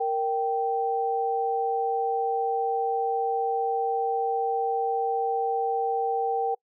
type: tone pair together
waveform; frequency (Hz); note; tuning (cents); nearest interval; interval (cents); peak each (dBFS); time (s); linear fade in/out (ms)
sine; 464.6 / 779.5; A#4 / G5; -6 / -10; major sixth; 896; -27 / -25; 0-6.55; 10
effects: noise-tail reverb RT60 0.1 s tail -26 dB re dry